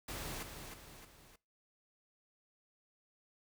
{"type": "noise with echo", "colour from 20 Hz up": "pink", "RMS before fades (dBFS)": -43, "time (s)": [0.08, 0.43], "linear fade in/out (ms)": 5, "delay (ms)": 310, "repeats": 3, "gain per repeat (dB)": -6, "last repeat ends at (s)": 1.36, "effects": ["noise-tail reverb RT60 0.3 s tail -22 dB re dry"]}